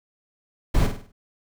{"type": "noise with echo", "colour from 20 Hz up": "brown", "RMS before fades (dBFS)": -18, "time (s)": [0.74, 0.87], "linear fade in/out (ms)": 10, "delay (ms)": 50, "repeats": 5, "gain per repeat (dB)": -7, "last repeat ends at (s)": 1.12, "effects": []}